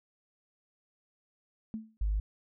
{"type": "tone with exponential decay", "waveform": "sine", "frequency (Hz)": 220, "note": "A3", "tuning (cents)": 0, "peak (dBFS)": -31, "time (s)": [1.74, 1.97], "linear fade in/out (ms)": 0, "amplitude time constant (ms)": 49}
{"type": "tone", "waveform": "sine", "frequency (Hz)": 51.6, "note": "G#1", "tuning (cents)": -10, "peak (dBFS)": -26, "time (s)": [2.01, 2.2], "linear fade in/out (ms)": 5}
{"effects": ["tanh soft clip ceiling -22 dBFS"]}